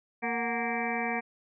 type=harmonic tone with a mistuned harmonic; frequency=232.1 Hz; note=A#3; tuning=7 cents flat; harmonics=1 / 2 / 3 / 4 / 5 / 7 / 8 / 9 / 10; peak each=-35 / -37 / -34 / -39 / -43 / -41 / -38 / -41 / -35 dBFS; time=0.22-1.21 s; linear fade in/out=20 ms; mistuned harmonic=3; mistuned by=+88 cents; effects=none